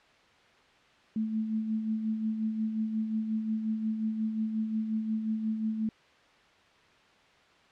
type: tone with tremolo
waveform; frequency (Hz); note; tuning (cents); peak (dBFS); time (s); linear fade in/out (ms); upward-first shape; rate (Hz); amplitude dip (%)
sine; 219.1; A3; -7; -26; 1.16-5.89; 2; sine; 5.6; 50
effects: white hiss -60 dBFS RMS until 7.71 s + low-pass 3000 Hz 12 dB/octave